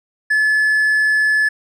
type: tone with hard clipping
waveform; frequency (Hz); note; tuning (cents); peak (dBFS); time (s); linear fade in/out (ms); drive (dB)
triangle; 1723; A6; -37; -13; 0.3-1.49; 10; 5
effects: none

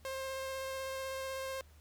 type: tone with vibrato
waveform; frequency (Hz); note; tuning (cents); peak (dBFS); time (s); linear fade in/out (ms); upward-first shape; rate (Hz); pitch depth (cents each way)
sawtooth; 531; C5; +25; -34; 0.05-1.61; 0; square; 16; 8
effects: added 75 Hz sine -57 dBFS peak until 1.8 s + pink hiss -66 dBFS RMS until 1.8 s

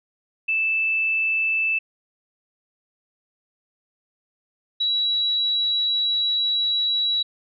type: tone pair in turn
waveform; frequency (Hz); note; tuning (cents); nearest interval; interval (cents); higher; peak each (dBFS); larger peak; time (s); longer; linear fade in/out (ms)
sine; 2637 / 3902; E7 / B7; 0 / -22; perfect fifth; 678; second; -19; neither; 0.48-1.79 / 4.8-7.23; second; 10
effects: none

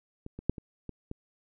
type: clicks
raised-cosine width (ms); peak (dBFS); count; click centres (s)
3; -27 / -27 / -11 / -27 / -25 / -24; 6; 0.264 / 0.39 / 0.496 / 0.582 / 0.893 / 1.114
effects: none

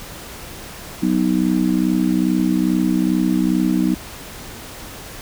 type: harmonic tone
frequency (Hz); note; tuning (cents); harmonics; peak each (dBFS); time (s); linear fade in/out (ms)
62.4; B1; +19; 3 / 4 / 5; -19 / -19 / -19; 1.02-3.95; 10
effects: pink hiss -35 dBFS RMS until 5.21 s

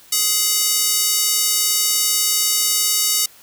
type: tone with high-pass filter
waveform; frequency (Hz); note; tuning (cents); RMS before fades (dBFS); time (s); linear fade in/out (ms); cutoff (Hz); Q
square; 419.3; G#4; +17; -18; 0.12-3.26; 5; 5700; 1
effects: white hiss -47 dBFS RMS until 3.42 s

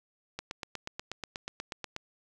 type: click train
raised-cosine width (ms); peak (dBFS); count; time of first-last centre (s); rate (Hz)
0.2; -19; 14; 0.39-1.964; 8.26
effects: none

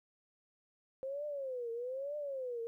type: tone with vibrato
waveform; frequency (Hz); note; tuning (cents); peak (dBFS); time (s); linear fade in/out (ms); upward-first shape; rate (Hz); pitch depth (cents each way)
sine; 523.3; C5; 0; -37; 1.03-2.67; 0; triangle; 1.1; 240
effects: 13-bit

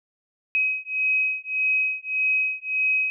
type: beating tone pair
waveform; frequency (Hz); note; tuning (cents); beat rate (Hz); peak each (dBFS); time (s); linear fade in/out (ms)
sine; 2535 / 2536.7; D#7 / D#7; +32 / +33; 1.7; -24; 0.55-3.1; 0
effects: none

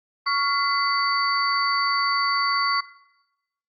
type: tone cluster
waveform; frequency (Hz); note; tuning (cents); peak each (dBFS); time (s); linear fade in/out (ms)
sine; 1119 / 1395 / 2027 / 4558; C#6 / F6 / B6 / C#8; +16 / -2 / +45 / +47; -22 / -29 / -28 / -27; 0.26-2.81; 10
effects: noise-tail reverb RT60 0.9 s tail -17 dB re dry + Opus 24 kbps

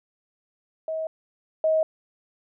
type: tone pair in turn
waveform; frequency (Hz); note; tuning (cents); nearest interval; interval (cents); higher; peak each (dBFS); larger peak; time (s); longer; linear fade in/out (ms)
sine; 638 / 633.2; D#5 / D#5; +43 / +30; unison; 13; first; -26 / -18; second; 0.88-1.07 / 1.64-1.83; neither; 2
effects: none

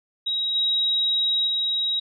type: tone with level steps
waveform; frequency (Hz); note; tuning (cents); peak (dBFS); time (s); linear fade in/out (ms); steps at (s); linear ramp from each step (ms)
sine; 3820; A#7; +42; -22 / -19 / -21; 0.26-2; 10; 0.55 / 1.47; 2
effects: none

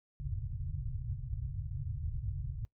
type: low-pass noise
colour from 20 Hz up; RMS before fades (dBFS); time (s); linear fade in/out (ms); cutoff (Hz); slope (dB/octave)
white; -38; 0.2-2.65; 0; 140; 96
effects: noise-tail reverb RT60 0.1 s tail -20 dB re dry

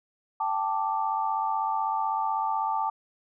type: chord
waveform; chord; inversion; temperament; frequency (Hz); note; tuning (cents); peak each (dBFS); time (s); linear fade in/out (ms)
sine; G suspended second; none; equal; 784 / 880 / 1174.7; G5 / A5 / D6; 0 / 0 / 0; -31 / -27 / -31; 0.4-2.9; 5
effects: none

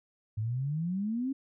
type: exponential sweep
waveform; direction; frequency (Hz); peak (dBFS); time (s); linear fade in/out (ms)
sine; up; 103.83 to 277.2; -29; 0.37-1.33; 10
effects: none

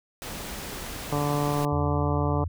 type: noise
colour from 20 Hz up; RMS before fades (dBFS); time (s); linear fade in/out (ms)
pink; -36; 0.22-1.65; 0
type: harmonic tone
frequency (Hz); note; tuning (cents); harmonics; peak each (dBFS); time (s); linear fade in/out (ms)
145.6; D3; -15; 1 / 2 / 3 / 4 / 5 / 6 / 7 / 8; -27 / -30 / -32 / -33 / -34 / -35 / -35 / -36; 1.12-2.44; 2
type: tone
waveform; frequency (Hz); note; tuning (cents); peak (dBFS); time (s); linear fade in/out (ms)
sine; 84.8; E2; +50; -27; 1.72-2.48; 5
effects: none

